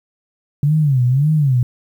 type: tone with vibrato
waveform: sine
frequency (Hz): 138.59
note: C#3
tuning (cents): 0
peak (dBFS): -11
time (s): 0.63-1.63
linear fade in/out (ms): 2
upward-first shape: sine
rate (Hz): 1.8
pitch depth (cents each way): 210
effects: 8-bit